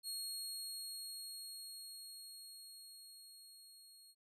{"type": "tone with level ramp", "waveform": "25% pulse", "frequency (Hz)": 4293, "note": "C8", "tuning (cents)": 44, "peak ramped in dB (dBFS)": [-36, -55], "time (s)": [0.03, 4.15], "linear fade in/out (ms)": 50, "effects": []}